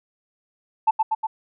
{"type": "tone with echo", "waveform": "sine", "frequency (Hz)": 880, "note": "A5", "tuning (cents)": 0, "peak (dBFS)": -12, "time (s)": [0.87, 0.91], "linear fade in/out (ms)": 10, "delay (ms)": 120, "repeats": 3, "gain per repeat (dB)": -3, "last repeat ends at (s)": 1.27, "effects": ["tanh soft clip ceiling -9 dBFS"]}